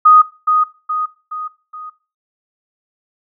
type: tone with echo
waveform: sine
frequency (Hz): 1244.5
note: D#6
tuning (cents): 0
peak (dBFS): -4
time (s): 0.05-0.22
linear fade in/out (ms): 10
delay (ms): 420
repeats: 4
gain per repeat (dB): -6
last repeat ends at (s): 1.9
effects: noise-tail reverb RT60 0.3 s tail -17 dB re dry